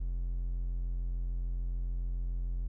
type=tone; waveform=triangle; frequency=43.44 Hz; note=F1; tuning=8 cents flat; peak=-29 dBFS; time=0-2.68 s; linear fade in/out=10 ms; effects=none